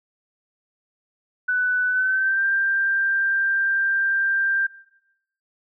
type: tone with pitch glide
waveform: sine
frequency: 1494 to 1582.8 Hz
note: F#6 to G6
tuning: +16 to +16 cents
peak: -18 dBFS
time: 1.48-4.67 s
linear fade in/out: 10 ms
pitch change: +100 cents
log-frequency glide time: 1.87-2.45 s
effects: noise-tail reverb RT60 0.8 s tail -18 dB re dry